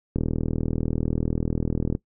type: click train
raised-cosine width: 3 ms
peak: -11 dBFS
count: 73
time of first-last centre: 0.16-1.951 s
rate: 40.2 Hz
effects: noise-tail reverb RT60 0.1 s tail -20 dB re dry